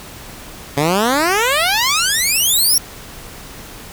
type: exponential sweep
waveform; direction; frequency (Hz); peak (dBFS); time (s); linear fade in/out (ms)
10% pulse; up; 137.5 to 5700; -5; 0.77-2.78; 2
effects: pink hiss -35 dBFS RMS until 3.92 s